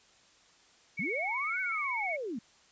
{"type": "tone with vibrato", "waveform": "sine", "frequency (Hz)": 2217, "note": "C#7", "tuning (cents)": 0, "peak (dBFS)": -32, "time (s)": [0.97, 2.17], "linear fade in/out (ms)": 20, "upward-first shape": "sine", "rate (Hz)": 16, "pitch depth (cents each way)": 35}
{"type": "linear two-way sweep", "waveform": "sine", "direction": "up then down", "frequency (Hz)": [150.3, 1547, 201], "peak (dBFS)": -34, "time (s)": [0.99, 2.39], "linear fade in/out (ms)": 5, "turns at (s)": 1.6}
{"effects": ["white hiss -62 dBFS RMS until 2.71 s", "resampled to 16000 Hz"]}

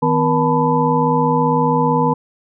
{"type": "tone cluster", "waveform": "sine", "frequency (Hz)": [158.1, 253.4, 477.2, 877, 995], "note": ["D#3", "B3", "A#4", "A5", "B5"], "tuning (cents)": [28, 45, 41, -6, 13], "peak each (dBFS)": -19, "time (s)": [0.02, 2.14], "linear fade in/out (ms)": 10, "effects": []}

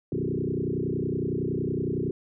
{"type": "tone with frequency modulation", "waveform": "sine", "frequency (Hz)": 261.6, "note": "C4", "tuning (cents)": 0, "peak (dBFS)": -25, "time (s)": [0.12, 2.11], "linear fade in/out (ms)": 2, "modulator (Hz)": 30.8, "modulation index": 5, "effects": []}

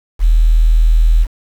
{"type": "tone with quantisation", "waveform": "sine", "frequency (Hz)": 40.19, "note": "E1", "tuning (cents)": -43, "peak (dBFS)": -6, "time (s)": [0.19, 1.27], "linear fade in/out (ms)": 50, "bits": 6, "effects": []}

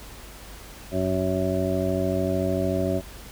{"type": "harmonic tone", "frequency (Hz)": 93.4, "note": "F#2", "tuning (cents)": 17, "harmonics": [1, 2, 3, 4, 6, 7], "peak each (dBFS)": [-29, -29, -29, -29, -29, -29], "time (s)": [0.91, 3.02], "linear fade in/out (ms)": 50, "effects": ["added 50 Hz sine -44 dBFS peak until 3.31 s", "pink hiss -44 dBFS RMS until 3.31 s"]}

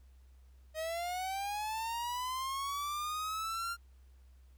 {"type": "linear sweep", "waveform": "45% pulse", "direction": "up", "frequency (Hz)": [622.3, 1396.9], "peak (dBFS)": -35, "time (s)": [0.74, 3.77], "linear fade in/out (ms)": 50, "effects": ["added 64 Hz sine -56 dBFS peak until 4.57 s", "pink hiss -74 dBFS RMS until 4.57 s"]}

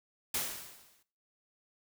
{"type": "noise with exponential decay", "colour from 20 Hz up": "white", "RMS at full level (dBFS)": -31, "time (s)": [0.34, 1.03], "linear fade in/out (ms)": 5, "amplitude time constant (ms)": 150, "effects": ["noise-tail reverb RT60 0.4 s tail -17 dB re dry"]}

